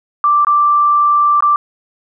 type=tone with dropouts; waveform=sine; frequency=1174.7 Hz; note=D6; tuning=in tune; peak=-8 dBFS; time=0.24-1.56 s; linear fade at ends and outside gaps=1 ms; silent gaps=0.448-0.469 / 1.406-1.424 s; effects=none